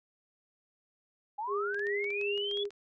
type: linear sweep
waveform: sine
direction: up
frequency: 802 to 3444 Hz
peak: -33 dBFS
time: 1.38-2.64 s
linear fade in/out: 10 ms
type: tone with tremolo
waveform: sine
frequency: 406.6 Hz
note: G#4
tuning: 37 cents flat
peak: -30 dBFS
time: 1.47-2.7 s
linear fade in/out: 50 ms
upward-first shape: triangle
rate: 2.7 Hz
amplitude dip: 50%
type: clicks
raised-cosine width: 0.2 ms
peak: -32 dBFS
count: 11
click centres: 1.745 / 1.794 / 1.869 / 2.043 / 2.105 / 2.213 / 2.377 / 2.513 / 2.573 / 2.654 / 2.706 s
effects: none